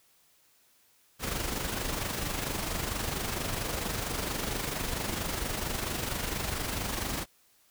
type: noise with amplitude modulation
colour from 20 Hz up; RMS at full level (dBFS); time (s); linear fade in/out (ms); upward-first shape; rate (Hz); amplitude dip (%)
pink; -31; 1.19-7.26; 50; sine; 24.4; 50
effects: white hiss -65 dBFS RMS until 7.7 s